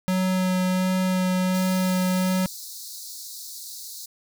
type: tone with vibrato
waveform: square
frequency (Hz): 185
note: F#3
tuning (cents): 0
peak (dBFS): -21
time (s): 0.08-2.46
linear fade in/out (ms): 0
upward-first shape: sine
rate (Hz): 1.4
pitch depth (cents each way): 9
type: high-pass noise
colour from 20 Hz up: pink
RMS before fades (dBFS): -38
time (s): 1.54-4.06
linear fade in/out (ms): 5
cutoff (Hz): 3900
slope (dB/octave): 96
effects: none